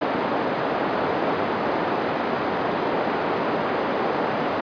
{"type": "band-pass noise", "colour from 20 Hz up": "white", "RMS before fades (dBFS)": -24, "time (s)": [0.01, 4.61], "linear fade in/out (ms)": 10, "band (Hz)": [210, 840], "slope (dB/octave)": 12, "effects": ["resampled to 11025 Hz"]}